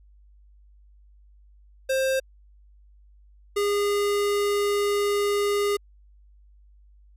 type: tone pair in turn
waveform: square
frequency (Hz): 529 / 408.1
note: C5 / G#4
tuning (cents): +19 / -30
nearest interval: major third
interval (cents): 449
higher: first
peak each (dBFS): -22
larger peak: neither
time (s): 1.89-2.2 / 3.56-5.77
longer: second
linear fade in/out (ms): 10
effects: added 50 Hz sine -51 dBFS peak until 7.16 s + resampled to 32000 Hz